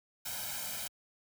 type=noise with comb filter; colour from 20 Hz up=white; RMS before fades=-39 dBFS; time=0.25-0.88 s; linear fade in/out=10 ms; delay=1.3 ms; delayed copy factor=+0.8; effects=high-pass 60 Hz 12 dB/octave